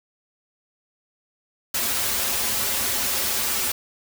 white noise with comb filter, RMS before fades -24 dBFS, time 1.74-3.72 s, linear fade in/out 5 ms, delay 6.5 ms, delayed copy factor -0.85, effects none

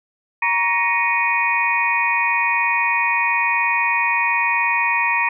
sine tone cluster, 941 / 1118 / 1871 / 2227 / 2468 Hz, A#5 / C#6 / A#6 / C#7 / D#7, +16 / +14 / +6 / +7 / -15 cents, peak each -21 / -28 / -22 / -25 / -20 dBFS, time 0.42-5.29 s, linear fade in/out 5 ms, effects none

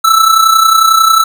square tone with amplitude modulation, 1318.5 Hz, E6, in tune, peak -3 dBFS, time 0.04-1.24 s, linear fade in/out 10 ms, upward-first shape sine, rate 31.1 Hz, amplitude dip 60%, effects none

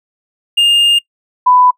triangle / sine tone pair in turn, 2820 / 997 Hz, F7 / B5, +16 / +16 cents, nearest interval octave + tritone, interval 1800 cents, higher first, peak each -5 dBFS, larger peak neither, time 0.57-0.99 / 1.46-1.71 s, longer first, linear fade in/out 10 ms, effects noise-tail reverb RT60 0.1 s tail -24 dB re dry

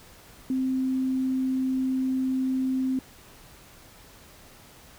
sine tone, 260.9 Hz, C4, 5 cents flat, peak -23 dBFS, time 0.5-2.99 s, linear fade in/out 2 ms, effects pink hiss -51 dBFS RMS until 4.98 s

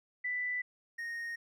sine / triangle tone pair in turn, 1985 / 1859.1 Hz, B6 / A#6, +8 / -5 cents, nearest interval minor second, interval 113 cents, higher first, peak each -32 / -35 dBFS, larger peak first, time 0.24-0.62 / 0.98-1.36 s, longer neither, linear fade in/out 10 ms, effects none

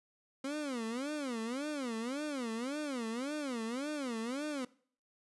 30% pulse tone with vibrato, 260 Hz, C4, 11 cents flat, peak -33 dBFS, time 0.44-4.65 s, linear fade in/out 5 ms, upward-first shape sine, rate 1.8 Hz, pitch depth 270 cents each way, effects noise-tail reverb RT60 0.5 s tail -21 dB re dry + resampled to 24000 Hz

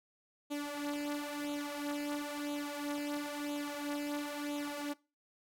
sawtooth tone with flanger, 291.1 Hz, D4, 15 cents flat, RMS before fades -38 dBFS, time 0.5-4.94 s, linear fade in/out 20 ms, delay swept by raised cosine 0.28 to 3.88 ms, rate 0.99 Hz, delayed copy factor +0.65, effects noise-tail reverb RT60 0.3 s tail -22 dB re dry + AAC 64 kbps

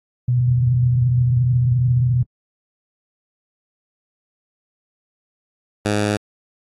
sine / 10% pulse tone pair in turn, 123.47 / 104.16 Hz, B2 / G#2, 0 / +6 cents, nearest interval minor third, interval 294 cents, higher first, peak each -14 / -9 dBFS, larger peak second, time 0.28-2.23 / 5.85-6.17 s, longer first, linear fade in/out 5 ms, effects AAC 32 kbps

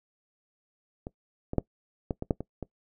clicks, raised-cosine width 2 ms, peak -23 / -20 / -9 / -15 / -19 / -10 / -21 / -21 dBFS, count 8, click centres 1.069 / 1.534 / 1.583 / 2.108 / 2.224 / 2.308 / 2.406 / 2.627 s, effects noise-tail reverb RT60 0.1 s tail -21 dB re dry

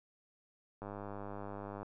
click train, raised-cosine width 1 ms, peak -30 dBFS, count 103, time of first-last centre 0.82-1.83 s, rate 101 Hz, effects none

